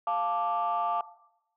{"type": "chord", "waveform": "sine", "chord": "D minor", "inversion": "first", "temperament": "equal", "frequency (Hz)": [698.5, 880, 1174.7], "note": ["F5", "A5", "D6"], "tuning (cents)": [0, 0, 0], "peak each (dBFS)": -29, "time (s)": [0.07, 1.01], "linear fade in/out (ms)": 2, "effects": ["noise-tail reverb RT60 0.8 s tail -17 dB re dry", "tanh soft clip ceiling -20 dBFS"]}